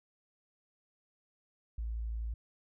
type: tone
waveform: sine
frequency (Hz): 56.1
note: A1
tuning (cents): +34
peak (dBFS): -34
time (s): 1.78-2.34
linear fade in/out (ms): 5
effects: none